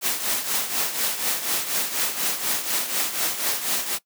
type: noise with tremolo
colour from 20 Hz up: white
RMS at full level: -22 dBFS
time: 0.01-3.99 s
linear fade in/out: 50 ms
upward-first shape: triangle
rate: 4.1 Hz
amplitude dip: 70%
effects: noise-tail reverb RT60 0.1 s tail -19 dB re dry + high-pass 200 Hz 12 dB/octave